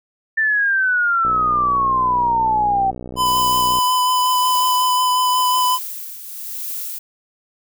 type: exponential sweep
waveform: sine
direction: down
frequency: 1789 to 765 Hz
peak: -14 dBFS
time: 0.37-2.91 s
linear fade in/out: 10 ms
type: click train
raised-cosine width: 2 ms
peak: -18 dBFS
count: 158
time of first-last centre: 1.25-3.786 s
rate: 61.9 Hz
type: tone with vibrato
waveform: square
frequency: 1005 Hz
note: B5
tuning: 30 cents sharp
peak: -15 dBFS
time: 3.16-5.79 s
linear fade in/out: 50 ms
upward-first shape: sine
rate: 5.5 Hz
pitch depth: 12 cents each way
type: noise with tremolo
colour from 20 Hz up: violet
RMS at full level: -26 dBFS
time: 3.25-6.99 s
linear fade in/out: 10 ms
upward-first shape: triangle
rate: 0.93 Hz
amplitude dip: 65%
effects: none